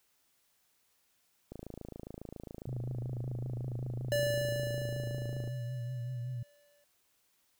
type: click train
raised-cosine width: 2 ms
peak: -30 dBFS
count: 109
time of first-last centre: 1.52-5.476 s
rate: 27.3 Hz
type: tone with vibrato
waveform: sine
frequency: 123.6 Hz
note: B2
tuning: 2 cents sharp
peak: -35 dBFS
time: 2.67-6.43 s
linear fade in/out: 5 ms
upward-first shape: triangle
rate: 5.3 Hz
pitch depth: 78 cents each way
type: tone with exponential decay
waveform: square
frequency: 581 Hz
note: D5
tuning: 19 cents flat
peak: -28 dBFS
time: 4.12-6.84 s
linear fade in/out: 0 ms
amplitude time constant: 590 ms
effects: white hiss -73 dBFS RMS until 7.59 s